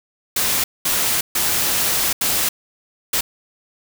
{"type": "noise bursts at uneven times", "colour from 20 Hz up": "white", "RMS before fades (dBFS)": -19, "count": 5, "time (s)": [[0.36, 0.64], [0.85, 1.21], [1.35, 2.13], [2.21, 2.49], [3.13, 3.21]], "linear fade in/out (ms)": 5, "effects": []}